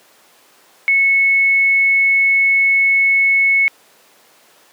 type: tone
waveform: sine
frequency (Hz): 2200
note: C#7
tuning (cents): -14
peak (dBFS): -10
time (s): 0.88-3.68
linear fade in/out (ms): 0
effects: pink hiss -49 dBFS RMS until 4.72 s + high-pass 400 Hz 12 dB/octave